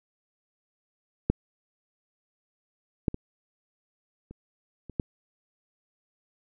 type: clicks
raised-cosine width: 3 ms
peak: -8 / -10 / -20 / -30 / -28 / -13 dBFS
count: 6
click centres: 1.3 / 3.082 / 3.144 / 4.31 / 4.897 / 4.998 s
effects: none